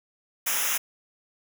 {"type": "noise with comb filter", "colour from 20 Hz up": "white", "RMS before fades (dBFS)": -26, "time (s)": [0.46, 0.78], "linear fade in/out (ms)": 10, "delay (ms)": 0.23, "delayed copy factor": -1, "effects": []}